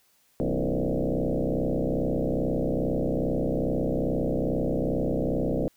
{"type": "tone with frequency modulation", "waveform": "sine", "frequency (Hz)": 138.7, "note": "C#3", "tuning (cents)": 1, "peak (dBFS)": -23, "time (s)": [0.4, 5.68], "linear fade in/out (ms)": 0, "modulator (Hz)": 62.4, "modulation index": 7.4, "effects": ["white hiss -65 dBFS RMS until 5.76 s"]}